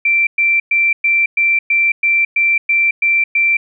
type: tone bursts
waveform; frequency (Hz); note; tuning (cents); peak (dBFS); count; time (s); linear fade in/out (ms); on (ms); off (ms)
sine; 2349; D7; 0; -10; 11; 0.05-3.57; 5; 220; 110
effects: none